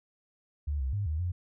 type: tone with pitch steps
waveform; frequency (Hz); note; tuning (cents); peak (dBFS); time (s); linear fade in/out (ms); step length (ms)
sine; 72.9 / 65.7 / 101.8 / 77.3 / 88.9; D2 / C2 / G#2 / D#2 / F2; -12 / +8 / -34 / -11 / +31; -28; 0.67-1.32; 10; 130
effects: none